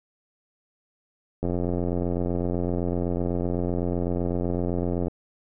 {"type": "click train", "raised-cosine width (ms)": 2, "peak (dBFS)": -14, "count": 322, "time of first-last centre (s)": [1.43, 5.082], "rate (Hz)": 87.9, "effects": []}